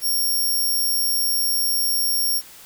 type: tone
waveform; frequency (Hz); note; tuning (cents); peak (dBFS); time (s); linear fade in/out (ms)
5% pulse; 5540; F8; -15; -13; 0.01-2.42; 50
effects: white hiss -44 dBFS RMS until 2.65 s